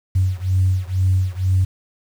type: beating tone pair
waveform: sine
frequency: 92.5 / 94.6 Hz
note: F#2 / F#2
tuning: 0 / +39 cents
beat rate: 2.1 Hz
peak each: -17 / -18 dBFS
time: 0.15-1.65 s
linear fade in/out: 10 ms
effects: tanh soft clip ceiling -8 dBFS + 7-bit